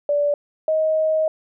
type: tone pair in turn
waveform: sine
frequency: 581 / 629.1 Hz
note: D5 / D#5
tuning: -19 / +19 cents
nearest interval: minor second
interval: 138 cents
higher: second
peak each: -16 dBFS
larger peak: neither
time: 0.09-0.34 / 0.68-1.28 s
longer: second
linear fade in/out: 2 ms
effects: none